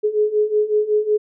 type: beating tone pair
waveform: sine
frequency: 420 / 425.4 Hz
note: G#4 / G#4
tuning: +19 / +42 cents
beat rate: 5.4 Hz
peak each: -20 / -17 dBFS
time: 0.03-1.18 s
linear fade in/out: 20 ms
effects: none

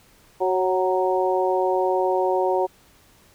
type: harmonic tone with a mistuned harmonic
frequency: 185.9 Hz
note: F#3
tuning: 8 cents sharp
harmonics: 2 / 3 / 4 / 5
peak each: -22 / -24 / -25 / -26 dBFS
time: 0.4-2.67 s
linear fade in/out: 20 ms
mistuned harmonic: 3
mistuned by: -23 cents
effects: pink hiss -55 dBFS RMS until 3.34 s

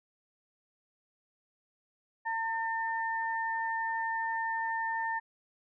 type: tone pair together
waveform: sine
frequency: 905.9 / 1803 Hz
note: A#5 / A6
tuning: -50 / +42 cents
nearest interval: octave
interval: 1192 cents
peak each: -32 / -34 dBFS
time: 2.25-5.2 s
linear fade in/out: 20 ms
effects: none

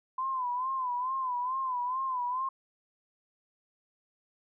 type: tone with vibrato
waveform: sine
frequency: 1019 Hz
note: C6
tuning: 46 cents flat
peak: -29 dBFS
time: 0.18-2.49 s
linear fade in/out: 5 ms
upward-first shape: sine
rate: 2.3 Hz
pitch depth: 83 cents each way
effects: none

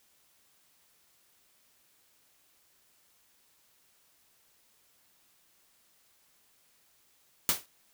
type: noise with exponential decay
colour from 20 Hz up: white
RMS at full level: -22 dBFS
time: 7.49-7.66 s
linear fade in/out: 1 ms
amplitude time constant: 35 ms
effects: white hiss -67 dBFS RMS until 7.93 s

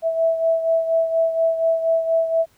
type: beating tone pair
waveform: sine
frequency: 655 / 659.2 Hz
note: E5 / E5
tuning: -11 / 0 cents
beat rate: 4.2 Hz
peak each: -17 / -24 dBFS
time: 0.02-2.46 s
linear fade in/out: 50 ms
effects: pink hiss -59 dBFS RMS until 2.57 s

